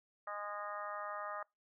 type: harmonic tone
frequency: 206 Hz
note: G#3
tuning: 14 cents flat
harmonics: 3 / 4 / 5 / 6 / 7 / 8 / 9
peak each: -46 / -49 / -50 / -43 / -55 / -54 / -52 dBFS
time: 0.27-1.43 s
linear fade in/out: 5 ms
effects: noise-tail reverb RT60 0.2 s tail -24 dB re dry